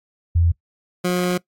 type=tone pair in turn; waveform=sine / 20% pulse; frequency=84.7 / 179.47 Hz; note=E2 / F3; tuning=+48 / +47 cents; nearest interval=octave + minor second; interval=1299 cents; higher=second; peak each=-13 dBFS; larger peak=neither; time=0.35-0.52 / 1.04-1.38 s; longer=second; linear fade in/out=10 ms; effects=noise-tail reverb RT60 0.1 s tail -21 dB re dry + AAC 48 kbps